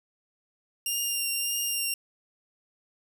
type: tone with vibrato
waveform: 10% pulse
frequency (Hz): 2794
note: F7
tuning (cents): 0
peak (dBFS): -19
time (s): 0.86-1.94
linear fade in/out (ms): 2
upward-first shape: triangle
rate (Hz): 1.7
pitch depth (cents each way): 20
effects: none